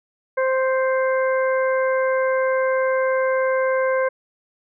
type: harmonic tone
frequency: 523.3 Hz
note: C5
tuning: in tune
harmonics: 1 / 2 / 3 / 4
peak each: -18 / -26 / -27 / -32 dBFS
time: 0.37-4.09 s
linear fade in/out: 10 ms
effects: none